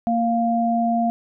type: tone pair together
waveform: sine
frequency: 231.2 / 698.5 Hz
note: A#3 / F5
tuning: -14 / 0 cents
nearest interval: octave + perfect fifth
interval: 1914 cents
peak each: -20 dBFS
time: 0.07-1.1 s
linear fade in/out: 0 ms
effects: none